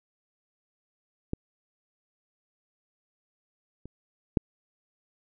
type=clicks; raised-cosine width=3 ms; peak=-16 / -29 / -8 dBFS; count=3; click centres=1.334 / 3.856 / 4.372 s; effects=none